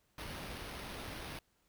pink noise with sample-and-hold, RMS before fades -45 dBFS, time 0.18-1.39 s, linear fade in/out 2 ms, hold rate 7350 Hz, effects pink hiss -75 dBFS RMS until 1.68 s

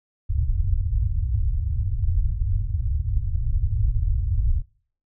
pink low-pass noise, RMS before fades -22 dBFS, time 0.29-4.62 s, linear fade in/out 10 ms, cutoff 110 Hz, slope 48 dB/octave, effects noise-tail reverb RT60 0.5 s tail -23 dB re dry

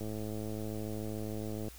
click train, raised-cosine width 2 ms, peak -27 dBFS, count 180, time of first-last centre 0.01-1.683 s, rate 107 Hz, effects added 60 Hz sine -51 dBFS peak until 1.78 s + white hiss -54 dBFS RMS until 1.78 s

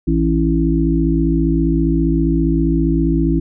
harmonic tone with a mistuned harmonic, 55 Hz, A1, in tune, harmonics 1 / 3 / 5 / 6, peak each -18 / -18 / -18 / -18 dBFS, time 0.07-3.4 s, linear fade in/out 10 ms, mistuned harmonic 1, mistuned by +87 cents, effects none

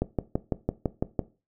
click train, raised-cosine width 2 ms, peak -11 dBFS, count 8, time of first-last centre 0.02-1.193 s, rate 5.97 Hz, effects noise-tail reverb RT60 0.3 s tail -17 dB re dry

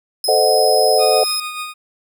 sawtooth tone, 5110 Hz, D#8, 45 cents sharp, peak -16 dBFS, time 0.24-1.4 s, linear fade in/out 2 ms
sine chord, A diminished seventh, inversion none, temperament equal, 440 / 523.3 / 622.3 / 740 Hz, A4 / C5 / Eb5 / Gb5, 0 / 0 / 0 / 0 cents, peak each -17 dBFS, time 0.28-1.24 s, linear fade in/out 5 ms
20% pulse tone with tremolo, 1237 Hz, D#6, 10 cents flat, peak -18 dBFS, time 0.98-1.74 s, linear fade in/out 50 ms, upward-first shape sine, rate 6.8 Hz, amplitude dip 45%
effects none

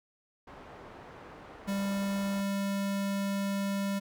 white low-pass noise, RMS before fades -49 dBFS, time 0.47-2.41 s, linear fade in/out 5 ms, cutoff 1000 Hz, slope 12 dB/octave
square tone, 198 Hz, G3, 18 cents sharp, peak -30 dBFS, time 1.67-4 s, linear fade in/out 20 ms
effects none

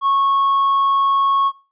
triangle tone, 1100 Hz, C#6, 14 cents flat, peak -12 dBFS, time 0.01-1.52 s, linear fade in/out 50 ms, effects noise-tail reverb RT60 0.3 s tail -19 dB re dry + resampled to 8000 Hz

